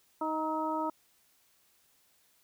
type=harmonic tone with a mistuned harmonic; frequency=313.1 Hz; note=D#4; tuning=11 cents sharp; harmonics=1 / 2 / 3 / 4; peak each=-35 / -37 / -33 / -38 dBFS; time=0.21-0.9 s; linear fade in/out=5 ms; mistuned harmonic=4; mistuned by=+36 cents; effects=white hiss -68 dBFS RMS until 2.43 s